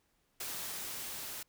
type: noise with level ramp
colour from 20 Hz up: white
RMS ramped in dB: -40 to -43 dBFS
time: 0.4-1.43 s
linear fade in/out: 5 ms
effects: pink hiss -75 dBFS RMS until 1.48 s